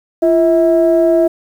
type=tone pair together; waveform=sine; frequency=342 / 647.1 Hz; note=F4 / E5; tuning=-36 / -32 cents; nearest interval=major seventh; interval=1104 cents; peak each=-10 dBFS; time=0.22-1.28 s; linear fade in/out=10 ms; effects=tanh soft clip ceiling -2 dBFS + 7-bit